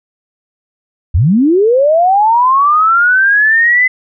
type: linear sweep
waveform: sine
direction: up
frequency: 65.2 to 2036 Hz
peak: -6 dBFS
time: 1.14-3.88 s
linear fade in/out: 10 ms
effects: none